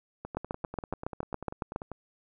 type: two click trains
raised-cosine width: 1 ms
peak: -17 / -24 dBFS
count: 11 / 18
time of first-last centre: 0.37-1.761 / 0.25-1.917 s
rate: 7.19 / 10.2 Hz
effects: none